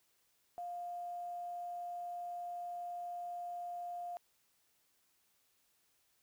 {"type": "tone with quantisation", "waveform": "sine", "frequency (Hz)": 703, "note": "F5", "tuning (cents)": 11, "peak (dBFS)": -40, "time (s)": [0.58, 4.17], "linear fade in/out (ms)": 0, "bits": 11, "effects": ["white hiss -75 dBFS RMS until 6.22 s"]}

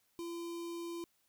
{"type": "tone with notch filter", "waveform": "square", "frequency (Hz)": 340, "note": "F4", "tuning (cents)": -46, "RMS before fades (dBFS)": -42, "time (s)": [0.19, 1.04], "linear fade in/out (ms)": 0, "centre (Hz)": 1700, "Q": 1.3, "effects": ["white hiss -75 dBFS RMS until 1.28 s"]}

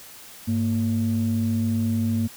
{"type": "tone pair together", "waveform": "sine", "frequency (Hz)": [101.83, 228.8], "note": ["G#2", "A#3"], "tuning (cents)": [-34, -32], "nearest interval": "octave + major second", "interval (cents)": 1402, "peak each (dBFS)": [-23, -21], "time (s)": [0.47, 2.28], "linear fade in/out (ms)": 20, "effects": ["tanh soft clip ceiling -15 dBFS", "white hiss -44 dBFS RMS until 2.36 s"]}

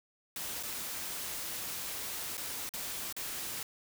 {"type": "noise with dropouts", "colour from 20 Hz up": "white", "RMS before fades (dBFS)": -39, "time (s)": [0.36, 3.63], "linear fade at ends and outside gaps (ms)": 2, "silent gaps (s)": [[0.628, 0.633], [2.371, 2.377], [2.692, 2.737], [3.126, 3.165]], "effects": []}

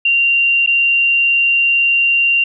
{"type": "tone with dropouts", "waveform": "sine", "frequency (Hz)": 2769, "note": "F7", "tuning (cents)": -15, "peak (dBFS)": -10, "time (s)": [0.05, 2.44], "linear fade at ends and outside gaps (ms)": 5, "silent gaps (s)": [0.663, 0.673], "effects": []}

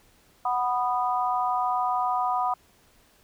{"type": "chord", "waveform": "sine", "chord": "B major", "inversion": "second", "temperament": "just", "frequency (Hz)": [740.8, 987.8, 1234.7], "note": ["F#5", "B5", "D#6"], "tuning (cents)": [2, 0, -14], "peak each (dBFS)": [-26, -27, -29], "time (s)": [0.45, 2.54], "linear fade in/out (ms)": 5, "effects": ["pink hiss -60 dBFS RMS until 3.23 s"]}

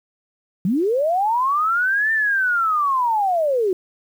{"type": "linear two-way sweep", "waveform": "sine", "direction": "up then down", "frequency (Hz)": [165.8, 1801, 353.3], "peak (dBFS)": -16, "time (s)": [0.65, 3.73], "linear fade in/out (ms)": 2, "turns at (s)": 2.12, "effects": ["8-bit"]}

